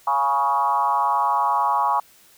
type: tone with frequency modulation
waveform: sine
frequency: 975 Hz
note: B5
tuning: 23 cents flat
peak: -17 dBFS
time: 0.07-2 s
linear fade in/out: 5 ms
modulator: 139 Hz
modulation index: 1.5
effects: white hiss -53 dBFS RMS until 2.37 s